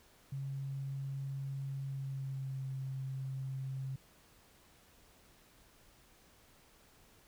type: tone with pitch glide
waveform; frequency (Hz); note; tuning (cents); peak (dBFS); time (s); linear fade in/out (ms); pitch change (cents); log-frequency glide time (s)
sine; 136.7 to 133.35; C#3 to C3; -24 to +33; -37; 0.32-3.96; 5; -43; 1.81-2.67
effects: pink hiss -64 dBFS RMS until 7.27 s